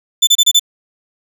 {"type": "tone bursts", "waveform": "30% pulse", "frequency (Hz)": 3520, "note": "A7", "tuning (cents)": 0, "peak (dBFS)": -4, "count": 5, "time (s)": [0.22, 0.596], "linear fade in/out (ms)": 10, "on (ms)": 52, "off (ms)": 29, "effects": []}